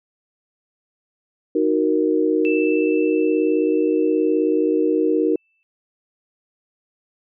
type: chord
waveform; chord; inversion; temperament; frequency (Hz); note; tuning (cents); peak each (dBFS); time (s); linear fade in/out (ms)
sine; D# minor; none; equal; 311.1 / 370 / 466.2; D#4 / F#4 / A#4; 0 / 0 / 0; -19 / -21 / -20; 1.55-5.36; 5
type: tone with exponential decay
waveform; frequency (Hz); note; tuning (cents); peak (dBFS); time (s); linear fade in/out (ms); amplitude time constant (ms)
sine; 2648; E7; +7; -25; 2.45-5.63; 0; 690
effects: none